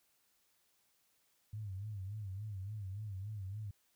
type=tone with vibrato; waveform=sine; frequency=100.9 Hz; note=G#2; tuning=49 cents flat; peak=-40 dBFS; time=1.53-3.71 s; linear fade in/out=5 ms; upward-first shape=sine; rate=3.5 Hz; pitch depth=130 cents each way; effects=white hiss -75 dBFS RMS until 3.95 s